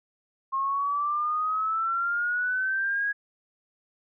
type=exponential sweep; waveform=sine; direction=up; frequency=1070 to 1661.2 Hz; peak=-24 dBFS; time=0.52-3.13 s; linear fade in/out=20 ms; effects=none